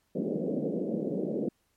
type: band-pass noise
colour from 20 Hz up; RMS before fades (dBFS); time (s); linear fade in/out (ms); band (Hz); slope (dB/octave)
pink; -31; 0.15-1.49; 5; 170 to 550; 48
effects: pink hiss -73 dBFS RMS until 1.76 s + MP3 64 kbps